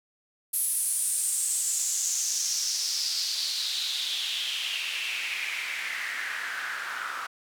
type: noise with band-pass filter sweep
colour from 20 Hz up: white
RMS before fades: -30 dBFS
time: 0.53-7.27 s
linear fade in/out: 10 ms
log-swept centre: 11000 to 1300 Hz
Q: 4.5
effects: none